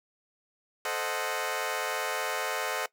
15% pulse chord, A diminished seventh, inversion none, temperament equal, 440 / 523.3 / 622.3 / 740 Hz, A4 / C5 / Eb5 / Gb5, 0 / 0 / 0 / 0 cents, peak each -29 dBFS, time 0.85-2.86 s, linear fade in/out 2 ms, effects noise-tail reverb RT60 0.1 s tail -20 dB re dry

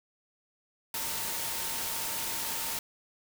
sine tone in noise, 911 Hz, A#5, 40 cents flat, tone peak -45 dBFS, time 0.94-2.79 s, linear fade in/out 2 ms, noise white, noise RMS -34 dBFS, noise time 0.94-2.79 s, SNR -14 dB, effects none

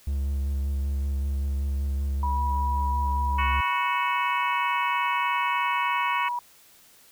triangle tone with vibrato, 69.3 Hz, C#2, in tune, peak -22 dBFS, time 0.07-3.61 s, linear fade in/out 5 ms, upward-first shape sine, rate 5.2 Hz, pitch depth 23 cents each way
sine tone with pitch glide, 973 to 966.8 Hz, B5 to B5, -26 to -37 cents, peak -26 dBFS, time 2.23-6.39 s, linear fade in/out 2 ms, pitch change -11 cents, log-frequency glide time 4.35-4.58 s
harmonic tone, 370 Hz, F#4, in tune, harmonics 3 / 4 / 5 / 6 / 7 / 8, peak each -28 / -35 / -35 / -31 / -33 / -38 dBFS, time 3.38-6.29 s, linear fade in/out 10 ms
effects white hiss -55 dBFS RMS until 7.11 s

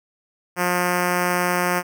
5% pulse tone with notch filter, 178.2 Hz, F3, 35 cents sharp, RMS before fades -21 dBFS, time 0.56-1.83 s, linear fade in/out 50 ms, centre 4100 Hz, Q 1.3, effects none

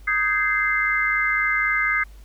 sine chord, Ab major seventh, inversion second, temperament just, 1245.9 / 1557.4 / 1661.2 / 2077 Hz, Eb6 / G6 / Ab6 / C7, +2 / -12 / 0 / -13 cents, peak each -26 / -26 / -26 / -21 dBFS, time 0.07-2.04 s, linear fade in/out 10 ms, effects added 50 Hz sine -41 dBFS peak until 2.24 s + pink hiss -56 dBFS RMS until 2.24 s

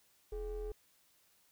triangle ring-modulated tone, 190 Hz, F#3, 46 cents sharp, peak -33 dBFS, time 0.32-0.72 s, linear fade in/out 5 ms, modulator 233 Hz, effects white hiss -70 dBFS RMS until 1.51 s

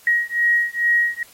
sine beating tone pair, 1892 / 1894.3 Hz, A#6 / A#6, +25 / +27 cents, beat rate 2.3 Hz, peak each -19 dBFS, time 0.07-1.23 s, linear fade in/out 2 ms, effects white hiss -49 dBFS RMS until 1.33 s + AAC 48 kbps

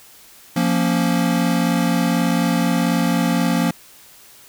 square chord, Bb minor, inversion second, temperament equal, 174.61 / 233.1 / 277.2 Hz, F3 / Bb3 / Db4, 0 / 0 / 0 cents, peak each -20 / -21 / -23 dBFS, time 0.56-3.71 s, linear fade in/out 5 ms, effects white hiss -46 dBFS RMS until 4.48 s

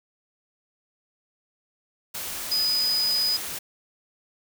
sine tone in noise, 4978 Hz, D#8, in tune, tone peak -21 dBFS, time 2.51-3.37 s, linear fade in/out 10 ms, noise white, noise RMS -33 dBFS, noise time 2.14-3.59 s, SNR +9 dB, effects none

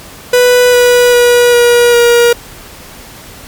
45% pulse tone with pitch steps, 494 / 489.2 / 484.4 / 479.7 / 475 Hz, B4 / B4 / B4 / A#4 / A#4, 0 / -16 / -34 / +50 / +33 cents, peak -4 dBFS, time 0.33-2.33 s, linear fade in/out 5 ms, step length 400 ms, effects pink hiss -32 dBFS RMS until 3.47 s + MP3 96 kbps

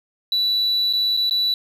sine tone with dropouts, 3951 Hz, B7, in tune, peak -15 dBFS, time 0.32-1.54 s, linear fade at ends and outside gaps 2 ms, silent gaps 0.928-0.934 / 1.167-1.172 / 1.297-1.309 s, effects tanh soft clip ceiling -15 dBFS + 8-bit

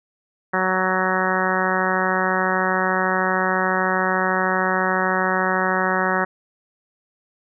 harmonic tone, 186.4 Hz, F#3, 13 cents sharp, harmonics 1 / 2 / 3 / 4 / 5 / 6 / 7 / 8 / 9 / 10, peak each -27 / -27 / -27 / -27 / -27 / -27 / -27 / -27 / -27 / -27 dBFS, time 0.53-6.25 s, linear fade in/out 10 ms, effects none

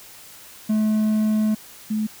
triangle / sine tone pair in turn, 215.3 / 215.3 Hz, A3 / A3, -37 / -37 cents, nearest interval unison, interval 0 cents, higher neither, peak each -15 / -20 dBFS, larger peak first, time 0.69-1.55 / 1.9-2.07 s, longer first, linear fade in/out 10 ms, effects white hiss -44 dBFS RMS until 2.2 s

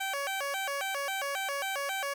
15% pulse tone with vibrato, 659.3 Hz, E5, in tune, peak -25 dBFS, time 0-2.14 s, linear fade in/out 10 ms, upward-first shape square, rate 3.7 Hz, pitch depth 280 cents each way, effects none

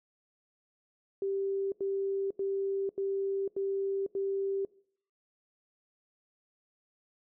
sine tone bursts, 391.7 Hz, G4, 1 cent flat, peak -29 dBFS, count 6, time 1.22-4.65 s, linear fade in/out 2 ms, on 500 ms, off 86 ms, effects noise-tail reverb RT60 0.6 s tail -22 dB re dry

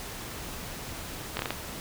slowing click train, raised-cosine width 0.3 ms, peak -13 dBFS, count 5, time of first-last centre 1.37-1.506 s, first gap 22 ms, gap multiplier 1.3, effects pink hiss -39 dBFS RMS until 1.8 s

